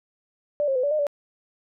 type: tone with pitch steps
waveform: sine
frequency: 587 / 538 / 506 / 575 / 611 / 577 Hz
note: D5 / C5 / B4 / D5 / D#5 / D5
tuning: -1 / +48 / +42 / -37 / -32 / -31 cents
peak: -20 dBFS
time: 0.6-1.068 s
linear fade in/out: 0 ms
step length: 78 ms
effects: none